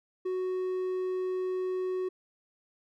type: tone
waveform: triangle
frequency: 370 Hz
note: F#4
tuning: in tune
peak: -27 dBFS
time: 0.25-2.09 s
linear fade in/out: 10 ms
effects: none